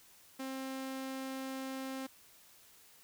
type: tone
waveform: sawtooth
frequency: 265.2 Hz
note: C4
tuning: 23 cents sharp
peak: -35 dBFS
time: 0.39-2.07 s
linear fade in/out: 10 ms
effects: white hiss -61 dBFS RMS until 3.03 s